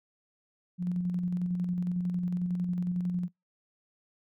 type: tone with tremolo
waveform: sine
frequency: 178.1 Hz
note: F3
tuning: 34 cents sharp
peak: -26 dBFS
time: 0.78-3.29 s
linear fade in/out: 50 ms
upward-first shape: square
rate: 11 Hz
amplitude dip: 30%
effects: noise-tail reverb RT60 0.2 s tail -26 dB re dry